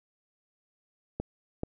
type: clicks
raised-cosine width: 2 ms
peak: -18 dBFS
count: 2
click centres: 1.2 / 1.634 s
effects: none